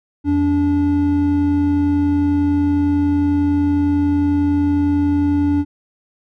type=tone pair together; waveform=triangle; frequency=86 / 289 Hz; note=F2 / D4; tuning=-26 / -28 cents; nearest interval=octave + major sixth; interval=2098 cents; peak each=-19 / -12 dBFS; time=0.24-5.65 s; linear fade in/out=50 ms; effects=none